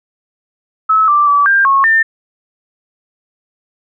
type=tone with pitch steps; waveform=sine; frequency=1296 / 1175 / 1151 / 1593 / 1094 / 1798 Hz; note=E6 / D6 / D6 / G6 / C#6 / A6; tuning=-30 / +1 / -35 / +27 / -23 / +37 cents; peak=-7 dBFS; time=0.89-2.03 s; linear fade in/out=10 ms; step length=190 ms; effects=none